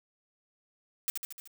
blue noise with echo, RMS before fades -30 dBFS, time 1.08-1.1 s, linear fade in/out 0 ms, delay 75 ms, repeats 5, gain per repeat -4 dB, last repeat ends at 1.475 s, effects none

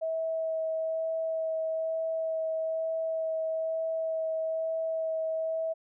sine tone with vibrato, 645 Hz, E5, 38 cents flat, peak -28 dBFS, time 0.01-5.74 s, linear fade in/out 20 ms, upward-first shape sine, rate 1.1 Hz, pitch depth 9 cents each way, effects none

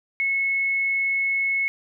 sine tone, 2191 Hz, C#7, 21 cents flat, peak -20 dBFS, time 0.2-1.68 s, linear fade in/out 0 ms, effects none

